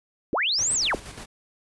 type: linear two-way sweep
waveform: sine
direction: up then down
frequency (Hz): 207.7 to 8360 to 207.7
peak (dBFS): -21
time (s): 0.33-0.95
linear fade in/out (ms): 0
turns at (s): 0.73
type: noise with tremolo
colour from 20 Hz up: pink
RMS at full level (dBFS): -39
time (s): 0.58-1.26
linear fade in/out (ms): 10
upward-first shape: square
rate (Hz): 8.4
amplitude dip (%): 45
effects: resampled to 24000 Hz